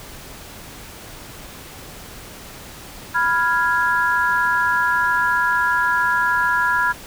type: chord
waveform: sine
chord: F diminished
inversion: second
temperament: equal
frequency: 987.8 / 1396.9 / 1661.2 Hz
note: Cb6 / F6 / Ab6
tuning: 0 / 0 / 0 cents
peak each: -20 dBFS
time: 3.14-6.93 s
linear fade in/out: 20 ms
effects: pink hiss -38 dBFS RMS until 7.06 s